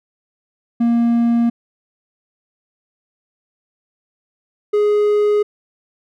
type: tone pair in turn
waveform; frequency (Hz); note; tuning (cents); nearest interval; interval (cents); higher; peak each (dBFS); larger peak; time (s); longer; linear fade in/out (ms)
triangle; 234.6 / 416.7; A#3 / G#4; +11 / +6; minor seventh; 995; second; -10; neither; 0.8-1.5 / 4.73-5.43; neither; 10
effects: none